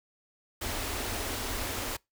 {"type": "band-stop noise", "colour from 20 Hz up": "pink", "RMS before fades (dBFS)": -34, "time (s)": [0.61, 1.97], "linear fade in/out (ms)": 10, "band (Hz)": [110, 220], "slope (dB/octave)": 48, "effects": ["noise-tail reverb RT60 0.2 s tail -25 dB re dry"]}